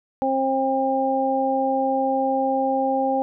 harmonic tone, 266.8 Hz, C4, 34 cents sharp, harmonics 1 / 2 / 3, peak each -25 / -23 / -22 dBFS, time 0.22-3.22 s, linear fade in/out 0 ms, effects none

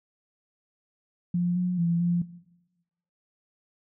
sine tone with pitch steps, 175.7 / 179.9 / 169.8 / 173.8 Hz, F3 / F#3 / F3 / F3, +11 / -48 / -48 / -8 cents, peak -22 dBFS, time 1.34-2.22 s, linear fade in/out 5 ms, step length 220 ms, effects noise-tail reverb RT60 1.0 s tail -18 dB re dry

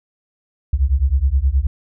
sine beating tone pair, 63 / 72.5 Hz, B1 / D2, +35 / -22 cents, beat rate 9.5 Hz, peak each -16 dBFS, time 0.73-1.67 s, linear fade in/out 5 ms, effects none

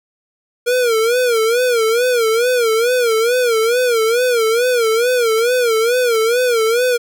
square tone with vibrato, 471.6 Hz, A#4, 20 cents sharp, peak -13 dBFS, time 0.66-6.98 s, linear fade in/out 20 ms, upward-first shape sine, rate 2.3 Hz, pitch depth 120 cents each way, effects none

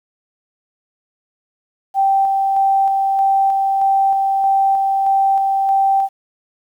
sine tone with tremolo, 781 Hz, G5, 7 cents flat, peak -11 dBFS, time 1.94-6.09 s, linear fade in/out 50 ms, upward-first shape square, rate 1.6 Hz, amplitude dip 25%, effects 8-bit

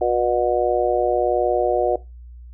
harmonic tone, 121.3 Hz, B2, 31 cents flat, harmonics 3 / 4 / 5 / 6, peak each -22 / -22 / -22 / -22 dBFS, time 0.01-1.96 s, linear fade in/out 5 ms, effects noise-tail reverb RT60 0.2 s tail -17 dB re dry + added 60 Hz sine -37 dBFS peak until 2.53 s

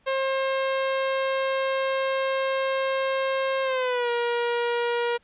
sawtooth tone with pitch glide, 534 to 475.7 Hz, C5 to A#4, +35 to +35 cents, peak -19 dBFS, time 0.06-5.18 s, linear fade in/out 20 ms, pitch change -200 cents, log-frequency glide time 3.63-4.1 s, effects pink hiss -63 dBFS RMS until 5.23 s + resampled to 8000 Hz

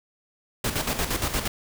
pink noise with tremolo, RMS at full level -25 dBFS, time 0.64-1.48 s, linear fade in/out 5 ms, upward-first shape square, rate 8.6 Hz, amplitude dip 60%, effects none

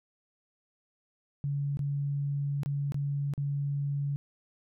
sine tone with dropouts, 141.9 Hz, C#3, 41 cents sharp, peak -28 dBFS, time 1.44-4.16 s, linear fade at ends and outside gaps 0 ms, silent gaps 1.771-1.792 / 2.633-2.66 / 2.921-2.944 / 3.337-3.378 s, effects none

